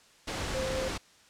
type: tone in noise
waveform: sine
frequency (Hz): 523.3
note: C5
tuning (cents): 0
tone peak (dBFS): -31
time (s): 0.54-0.89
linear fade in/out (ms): 10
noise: pink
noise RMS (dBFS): -34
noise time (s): 0.27-0.98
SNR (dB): 0
effects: white hiss -59 dBFS RMS until 1.29 s + low-pass 7000 Hz 12 dB/octave